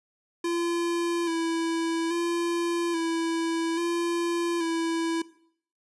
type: tone with vibrato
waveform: square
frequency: 336.1 Hz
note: E4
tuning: 34 cents sharp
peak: -26 dBFS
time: 0.44-5.22 s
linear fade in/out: 5 ms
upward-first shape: square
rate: 0.6 Hz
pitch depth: 30 cents each way
effects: noise-tail reverb RT60 0.6 s tail -18 dB re dry + resampled to 24000 Hz